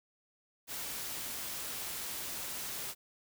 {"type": "noise", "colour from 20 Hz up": "white", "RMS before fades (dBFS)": -40, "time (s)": [0.67, 2.95], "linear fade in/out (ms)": 50, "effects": []}